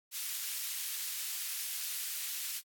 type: high-pass noise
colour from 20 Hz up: white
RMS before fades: -38 dBFS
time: 0.11-2.62 s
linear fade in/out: 50 ms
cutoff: 2200 Hz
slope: 12 dB/octave
effects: AAC 64 kbps